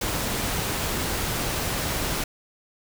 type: noise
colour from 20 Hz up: pink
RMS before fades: -27 dBFS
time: 0.01-2.24 s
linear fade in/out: 5 ms
effects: none